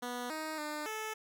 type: tone with pitch steps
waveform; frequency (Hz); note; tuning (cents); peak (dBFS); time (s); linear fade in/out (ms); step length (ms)
10% pulse; 245 / 312.8 / 300.9 / 435.4; B3 / D#4 / D4 / A4; -14 / +9 / +42 / -18; -29; 0.02-1.14; 10; 280
effects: none